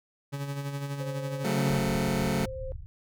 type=tone with tremolo; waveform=40% pulse; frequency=140.6 Hz; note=C#3; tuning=25 cents sharp; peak=-29 dBFS; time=0.32-1.81 s; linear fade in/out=20 ms; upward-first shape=sine; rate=12 Hz; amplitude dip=50%
type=tone; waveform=sine; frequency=525 Hz; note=C5; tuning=6 cents sharp; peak=-36 dBFS; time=1-2.72 s; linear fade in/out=0 ms
type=chord; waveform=sawtooth; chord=F# minor; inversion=second; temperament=just; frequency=138.75 / 185 / 222 Hz; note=C#3 / F#3 / A3; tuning=+2 / 0 / +16 cents; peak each=-26 dBFS; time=1.44-2.46 s; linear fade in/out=10 ms
type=low-pass noise; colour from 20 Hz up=pink; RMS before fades=-39 dBFS; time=1.7-2.86 s; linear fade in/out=0 ms; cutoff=120 Hz; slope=48 dB/octave
effects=none